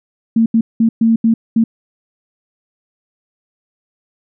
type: tone bursts at uneven times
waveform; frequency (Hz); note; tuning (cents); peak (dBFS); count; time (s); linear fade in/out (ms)
sine; 226.7; A#3; -48; -8; 6; 0.36-0.46 / 0.54-0.61 / 0.8-0.89 / 1.01-1.16 / 1.24-1.34 / 1.56-1.64; 5
effects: none